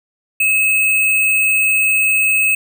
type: tone with sample-and-hold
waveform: sine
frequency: 2580 Hz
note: E7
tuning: 38 cents flat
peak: -11 dBFS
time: 0.4-2.55 s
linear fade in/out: 5 ms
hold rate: 11025 Hz
effects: none